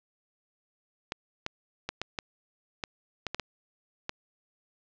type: clicks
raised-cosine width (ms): 0.2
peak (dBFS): -14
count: 10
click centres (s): 1.121 / 1.464 / 1.89 / 2.016 / 2.188 / 2.838 / 3.267 / 3.346 / 3.397 / 4.094
effects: low-pass 5000 Hz 12 dB/octave